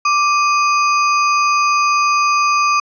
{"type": "tone with sample-and-hold", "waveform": "sine", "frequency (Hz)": 1174.7, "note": "D6", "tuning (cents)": 0, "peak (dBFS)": -11, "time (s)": [0.05, 2.8], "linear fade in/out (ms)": 5, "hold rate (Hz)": 3675, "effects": ["resampled to 16000 Hz"]}